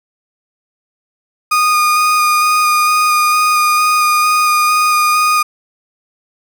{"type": "tone with vibrato", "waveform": "35% pulse", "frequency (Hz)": 1229, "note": "D#6", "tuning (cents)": -22, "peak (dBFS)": -8, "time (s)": [1.51, 5.43], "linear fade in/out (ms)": 10, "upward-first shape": "square", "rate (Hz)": 2.2, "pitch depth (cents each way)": 8, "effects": []}